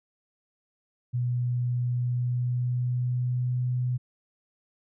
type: tone with pitch glide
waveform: sine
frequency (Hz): 122.7 to 124.84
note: B2 to B2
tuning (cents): -11 to +19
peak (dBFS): -24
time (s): 1.13-3.98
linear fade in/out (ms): 20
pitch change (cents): +30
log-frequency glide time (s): 1.91-3.65
effects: none